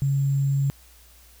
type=tone with sample-and-hold; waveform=sine; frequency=138.59 Hz; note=C#3; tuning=in tune; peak=-19 dBFS; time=0.02-0.7 s; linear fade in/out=0 ms; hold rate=7350 Hz; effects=added 60 Hz sine -52 dBFS peak until 1.4 s + white hiss -54 dBFS RMS until 1.4 s